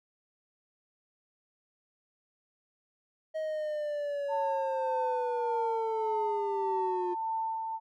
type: linear sweep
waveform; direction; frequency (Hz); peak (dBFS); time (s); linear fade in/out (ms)
triangle; down; 633 to 352.6; -29; 3.34-7.15; 20
type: tone with tremolo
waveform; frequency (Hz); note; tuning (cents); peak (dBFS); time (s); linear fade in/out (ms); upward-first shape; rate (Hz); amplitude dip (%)
sine; 894; A5; +27; -29; 4.28-7.8; 50; sine; 1.7; 35
effects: none